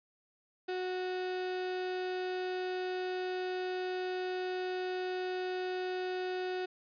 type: tone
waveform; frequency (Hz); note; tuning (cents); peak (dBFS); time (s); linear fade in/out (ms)
35% pulse; 367.7; F#4; -11; -32; 0.68-6.66; 10
effects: resampled to 11025 Hz